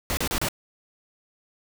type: noise bursts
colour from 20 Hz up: pink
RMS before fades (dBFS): -26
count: 4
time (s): 0.1-0.486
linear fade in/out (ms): 0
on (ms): 71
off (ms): 34
effects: none